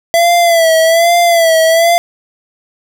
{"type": "tone with vibrato", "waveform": "square", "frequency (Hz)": 669, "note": "E5", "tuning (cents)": 25, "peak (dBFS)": -7, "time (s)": [0.14, 1.98], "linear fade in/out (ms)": 0, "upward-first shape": "sine", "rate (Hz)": 1.2, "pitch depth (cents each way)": 65, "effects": []}